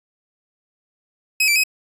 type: tone with pitch steps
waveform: sawtooth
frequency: 2545 / 2338 / 2536 Hz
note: D#7 / D7 / D#7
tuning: +39 / -8 / +32 cents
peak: -11 dBFS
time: 1.4-1.637 s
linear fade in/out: 5 ms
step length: 79 ms
effects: resampled to 32000 Hz